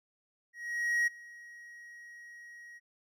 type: tone with ADSR envelope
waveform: triangle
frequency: 1896 Hz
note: A#6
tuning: 29 cents sharp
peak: -23 dBFS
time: 0.53-2.8 s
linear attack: 540 ms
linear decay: 14 ms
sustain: -23 dB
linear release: 32 ms
effects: none